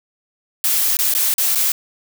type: noise with dropouts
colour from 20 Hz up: blue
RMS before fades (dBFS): -17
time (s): 0.64-1.72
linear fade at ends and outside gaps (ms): 2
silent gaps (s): 0.97-0.989 / 1.139-1.149 / 1.34-1.381 / 1.55-1.555
effects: none